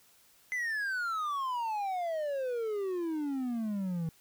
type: exponential sweep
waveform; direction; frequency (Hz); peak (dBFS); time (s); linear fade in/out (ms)
triangle; down; 2050 to 159.5; -29; 0.52-4.09; 0
effects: white hiss -63 dBFS RMS until 4.2 s